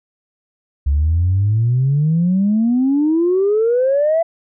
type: exponential sweep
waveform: sine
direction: up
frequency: 68.2 to 676 Hz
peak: -11 dBFS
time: 0.86-4.23 s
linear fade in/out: 10 ms
effects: tanh soft clip ceiling -8 dBFS